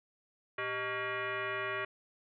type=tone with frequency modulation; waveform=sine; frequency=392 Hz; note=G4; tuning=in tune; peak=-33 dBFS; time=0.58-1.85 s; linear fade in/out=5 ms; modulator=506 Hz; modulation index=4.1; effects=none